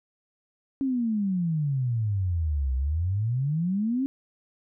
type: exponential two-way sweep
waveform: sine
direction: down then up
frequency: 277.2 to 63.2 to 277.2 Hz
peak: -23 dBFS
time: 0.81-4.06 s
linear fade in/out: 0 ms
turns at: 2.75 s
effects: none